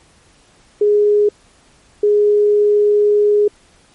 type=tone pair in turn; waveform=sine; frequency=415.3 / 415.3 Hz; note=G#4 / G#4; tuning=0 / 0 cents; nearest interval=unison; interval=0 cents; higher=neither; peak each=-9 dBFS; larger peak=neither; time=0.81-1.29 / 2.03-3.48 s; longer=second; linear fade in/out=5 ms; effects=pink hiss -51 dBFS RMS until 3.94 s + MP3 48 kbps